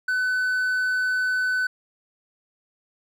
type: tone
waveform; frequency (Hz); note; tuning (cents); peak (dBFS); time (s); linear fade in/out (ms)
triangle; 1506; F#6; +30; -19; 0.08-1.67; 5
effects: none